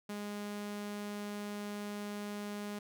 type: tone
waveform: sawtooth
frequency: 206.2 Hz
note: G#3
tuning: 12 cents flat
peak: -35 dBFS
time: 0.09-2.79 s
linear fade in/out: 5 ms
effects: none